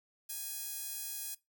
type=tone with high-pass filter; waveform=sawtooth; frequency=830.6 Hz; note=G#5; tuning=in tune; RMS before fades=-41 dBFS; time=0.29-1.35 s; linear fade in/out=10 ms; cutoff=8300 Hz; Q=0.63; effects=noise-tail reverb RT60 0.2 s tail -21 dB re dry